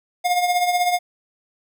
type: tone with tremolo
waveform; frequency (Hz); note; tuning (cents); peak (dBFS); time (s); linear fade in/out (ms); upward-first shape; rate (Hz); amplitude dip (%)
square; 713; F5; +36; -15; 0.24-0.99; 20; triangle; 16; 65
effects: none